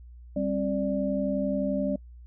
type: tone cluster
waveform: sine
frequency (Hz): 196.3 / 267.8 / 588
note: G3 / C4 / D5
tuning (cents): +3 / +40 / +2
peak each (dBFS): -29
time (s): 0.36-1.96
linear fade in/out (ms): 5
effects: noise-tail reverb RT60 0.1 s tail -24 dB re dry + added 60 Hz sine -44 dBFS peak until 2.26 s